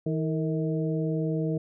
harmonic tone with a mistuned harmonic, 160 Hz, D#3, 49 cents sharp, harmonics 1 / 2 / 3 / 4, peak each -27 / -31 / -32 / -38 dBFS, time 0.06-1.58 s, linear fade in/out 5 ms, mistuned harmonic 3, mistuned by -70 cents, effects none

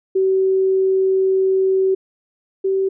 sine tone pair in turn, 381 / 385 Hz, G4 / G4, -49 / -31 cents, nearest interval unison, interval 18 cents, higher second, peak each -13 / -15 dBFS, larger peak first, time 0.15-1.95 / 2.64-2.89 s, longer first, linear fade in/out 10 ms, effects none

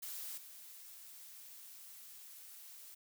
blue noise with level steps, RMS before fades -45 / -54 dBFS, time 0.02-2.95 s, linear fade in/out 10 ms, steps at 0.37 s, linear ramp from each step 10 ms, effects none

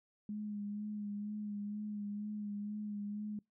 sine tone with vibrato, 207.7 Hz, G#3, in tune, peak -38 dBFS, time 0.29-3.39 s, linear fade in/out 2 ms, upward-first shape sine, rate 2.1 Hz, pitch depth 29 cents each way, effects noise-tail reverb RT60 0.2 s tail -26 dB re dry

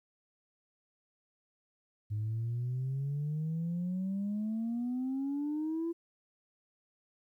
sine exponential sweep, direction up, 103.83 to 339.8 Hz, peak -30 dBFS, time 2.1-5.93 s, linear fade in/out 20 ms, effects tanh soft clip ceiling -29 dBFS + 12-bit

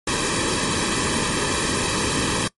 pink noise with comb filter, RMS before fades -22 dBFS, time 0.07-2.48 s, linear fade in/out 5 ms, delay 1.4 ms, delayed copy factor -0.8, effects noise-tail reverb RT60 0.1 s tail -22 dB re dry + MP3 48 kbps

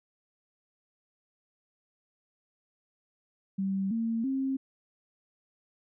sine tone with pitch steps, 193.6 / 227.6 / 267.5 Hz, G3 / A#3 / C4, -21 / -41 / +38 cents, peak -27 dBFS, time 3.58-4.57 s, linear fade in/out 10 ms, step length 330 ms, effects none

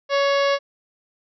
harmonic tone with a mistuned harmonic, 560 Hz, C#5, 18 cents sharp, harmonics 1 / 2 / 3 / 4 / 5 / 6 / 7 / 8 / 9 / 10, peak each -18 / -24 / -28 / -30 / -32 / -34 / -35 / -36 / -37 / -38 dBFS, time 0.09-0.59 s, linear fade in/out 50 ms, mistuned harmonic 4, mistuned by -44 cents, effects none

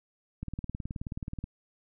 click train, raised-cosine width 5 ms, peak -23 dBFS, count 20, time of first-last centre 0.43-1.441 s, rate 18.8 Hz, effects none

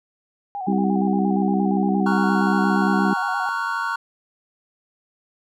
sine tone with vibrato, 776 Hz, G5, 18 cents flat, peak -26 dBFS, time 0.55-3.49 s, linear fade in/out 0 ms, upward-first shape square, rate 8.6 Hz, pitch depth 71 cents each way
harmonic tone, 65.5 Hz, C2, 2 cents sharp, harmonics 3 / 4 / 5 / 6, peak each -19 / -26 / -26 / -28 dBFS, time 0.67-3.14 s, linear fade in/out 10 ms
triangle chord, Gb major seventh, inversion first, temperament just, 925 / 1110 / 1387.5 / 1480 Hz, Bb5 / Db6 / F6 / Gb6, -14 / +2 / -12 / 0 cents, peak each -26 dBFS, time 2.06-3.96 s, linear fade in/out 5 ms
effects none

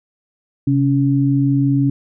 sine tone pair together, 133.7 / 279.9 Hz, C3 / C#4, +38 / +17 cents, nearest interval octave + minor second, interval 1279 cents, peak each -15 dBFS, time 0.67-1.9 s, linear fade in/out 5 ms, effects none

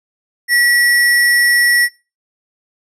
sine tone with sample-and-hold, 1932 Hz, B6, 39 cents flat, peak -9 dBFS, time 0.48-1.89 s, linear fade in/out 50 ms, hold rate 7350 Hz, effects noise-tail reverb RT60 0.3 s tail -20 dB re dry + resampled to 32000 Hz

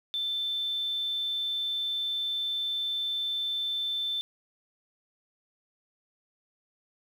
sine tone, 3540 Hz, A7, 10 cents sharp, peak -28 dBFS, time 0.14-4.21 s, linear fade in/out 0 ms, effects 9-bit

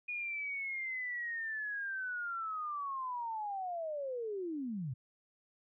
sine linear sweep, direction down, 2460 to 116.3 Hz, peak -36 dBFS, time 0.08-4.94 s, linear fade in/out 10 ms, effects none

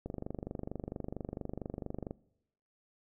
click train, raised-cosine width 2 ms, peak -25 dBFS, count 51, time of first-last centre 0.06-2.109 s, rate 24.4 Hz, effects noise-tail reverb RT60 0.8 s tail -22 dB re dry

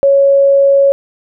sine tone, 554.4 Hz, C#5, in tune, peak -5 dBFS, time 0.03-0.92 s, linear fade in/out 0 ms, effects none

